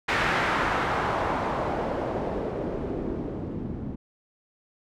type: noise with low-pass filter sweep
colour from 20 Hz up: white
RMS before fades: -28 dBFS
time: 0.08-3.96 s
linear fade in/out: 10 ms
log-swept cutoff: 1900 to 220 Hz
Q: 1.3
effects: none